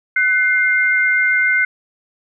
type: tone pair together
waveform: sine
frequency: 1501.3 / 2106 Hz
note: F#6 / C7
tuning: +25 / +11 cents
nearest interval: tritone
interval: 586 cents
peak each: -15 dBFS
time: 0.16-1.65 s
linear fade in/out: 5 ms
effects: none